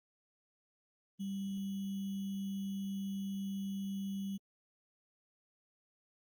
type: tone with sample-and-hold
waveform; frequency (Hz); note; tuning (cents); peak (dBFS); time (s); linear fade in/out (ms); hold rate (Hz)
sine; 196; G3; 0; -36; 1.19-4.38; 20; 3150
effects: Opus 24 kbps